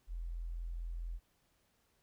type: tone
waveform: sine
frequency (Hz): 42.29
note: E1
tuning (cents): +45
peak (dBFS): -38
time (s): 0.07-1.2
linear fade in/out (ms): 50
effects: pink hiss -75 dBFS RMS until 2.02 s